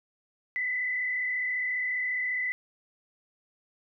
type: tone with frequency modulation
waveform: sine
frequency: 2005 Hz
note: B6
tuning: 26 cents sharp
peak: -27 dBFS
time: 0.56-2.52 s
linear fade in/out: 0 ms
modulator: 34.7 Hz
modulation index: 1.1
effects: none